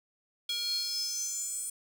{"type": "tone with high-pass filter sweep", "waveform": "square", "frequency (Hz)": 472.9, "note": "A#4", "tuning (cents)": 25, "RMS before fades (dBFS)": -34, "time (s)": [0.49, 1.7], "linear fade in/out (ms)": 5, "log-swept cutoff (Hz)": [3500, 8900], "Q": 7.9, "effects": []}